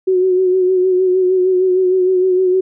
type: tone with vibrato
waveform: sine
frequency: 370 Hz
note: F#4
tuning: in tune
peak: -10 dBFS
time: 0.07-2.61 s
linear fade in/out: 10 ms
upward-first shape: sine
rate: 6.5 Hz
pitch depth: 35 cents each way
effects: none